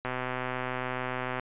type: click train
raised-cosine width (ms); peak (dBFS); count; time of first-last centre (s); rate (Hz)
0.5; -17; 172; 0.05-1.396; 127
effects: resampled to 8000 Hz

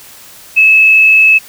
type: tone with frequency modulation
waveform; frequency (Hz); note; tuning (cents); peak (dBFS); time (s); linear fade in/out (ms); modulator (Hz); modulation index
sine; 2596; E7; -27; -3; 0.56-1.39; 20; 38.4; 0.75
effects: white hiss -36 dBFS RMS until 1.48 s

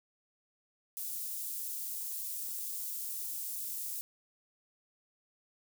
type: high-pass noise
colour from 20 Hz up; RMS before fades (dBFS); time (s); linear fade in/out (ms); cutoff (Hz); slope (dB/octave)
white; -39; 0.97-4.01; 0; 8900; 12
effects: none

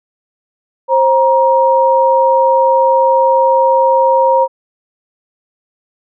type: tone pair together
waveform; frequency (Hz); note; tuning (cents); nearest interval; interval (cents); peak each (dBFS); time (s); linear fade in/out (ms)
sine; 530 / 944.4; C5 / A#5; +22 / +22; minor seventh; 1000; -10; 0.88-4.48; 50
effects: none

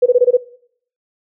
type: tone bursts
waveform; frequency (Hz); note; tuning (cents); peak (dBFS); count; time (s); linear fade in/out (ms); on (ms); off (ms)
sine; 493.9; B4; 0; -6; 6; 0.02-0.372; 10; 42; 20
effects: noise-tail reverb RT60 0.6 s tail -19 dB re dry

